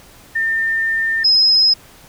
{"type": "tone pair in turn", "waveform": "sine", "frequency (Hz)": [1805, 5105], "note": ["A6", "D#8"], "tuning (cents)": [44, 44], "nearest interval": "octave + tritone", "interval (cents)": 1800, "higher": "second", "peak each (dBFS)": [-15, -9], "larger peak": "second", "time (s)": [[0.35, 1.24], [1.24, 1.74]], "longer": "first", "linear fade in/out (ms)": 10, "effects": ["pink hiss -44 dBFS RMS until 2.08 s"]}